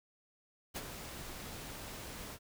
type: noise with ADSR envelope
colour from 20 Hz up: pink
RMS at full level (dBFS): -38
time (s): 0.74-2.39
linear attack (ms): 27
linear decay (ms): 37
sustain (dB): -8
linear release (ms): 59
effects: none